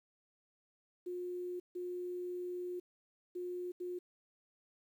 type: tone bursts at uneven times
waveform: sine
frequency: 357.9 Hz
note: F4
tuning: 42 cents sharp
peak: -38 dBFS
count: 4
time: 1.06-1.6 / 1.75-2.8 / 3.35-3.72 / 3.8-3.99 s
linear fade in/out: 10 ms
effects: 11-bit